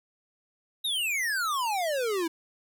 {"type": "exponential sweep", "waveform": "square", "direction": "down", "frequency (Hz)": [3866, 317.4], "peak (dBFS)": -27, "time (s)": [0.84, 2.28], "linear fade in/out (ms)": 10, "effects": []}